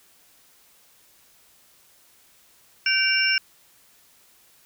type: tone cluster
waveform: sine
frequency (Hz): 1542 / 2321 / 2791 / 5390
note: G6 / D7 / F7 / E8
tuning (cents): -29 / -21 / -2 / +38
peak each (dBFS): -24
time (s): 2.86-3.38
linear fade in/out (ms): 2
effects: white hiss -57 dBFS RMS until 4.65 s